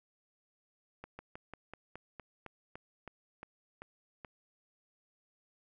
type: slowing click train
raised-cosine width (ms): 0.5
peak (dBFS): -30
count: 13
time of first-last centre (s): 1.04-4.248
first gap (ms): 150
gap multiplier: 1.1
effects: none